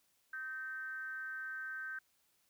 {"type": "tone with frequency modulation", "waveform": "sine", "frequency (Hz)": 1552, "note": "G6", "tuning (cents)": -18, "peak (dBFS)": -40, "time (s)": [0.33, 1.99], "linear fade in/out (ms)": 5, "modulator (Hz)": 276, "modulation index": 0.44, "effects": ["white hiss -75 dBFS RMS until 2.49 s"]}